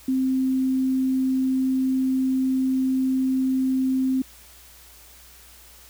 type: tone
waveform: sine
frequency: 261.6 Hz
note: C4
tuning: in tune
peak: -19 dBFS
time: 0.08-4.22 s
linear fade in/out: 5 ms
effects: added 60 Hz sine -53 dBFS peak until 5.89 s + white hiss -49 dBFS RMS until 5.89 s